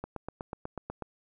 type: click train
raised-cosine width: 1 ms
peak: -22 dBFS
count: 9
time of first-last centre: 0.04-1.023 s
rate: 8.14 Hz
effects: none